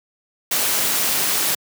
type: noise with amplitude modulation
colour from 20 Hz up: white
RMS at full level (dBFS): -18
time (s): 0.51-1.55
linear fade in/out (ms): 5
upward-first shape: sine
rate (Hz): 205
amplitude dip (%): 40
effects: high-pass 150 Hz 12 dB/octave